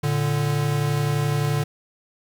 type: tone pair together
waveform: square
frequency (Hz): 115.14 / 146.83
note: A#2 / D3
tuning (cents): -21 / 0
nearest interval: major third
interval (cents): 421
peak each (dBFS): -26 / -22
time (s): 0.03-1.64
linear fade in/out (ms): 10
effects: 9-bit